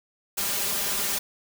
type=noise with comb filter; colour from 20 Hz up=white; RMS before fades=-27 dBFS; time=0.37-1.19 s; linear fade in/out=10 ms; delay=5 ms; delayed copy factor=+0.7; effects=none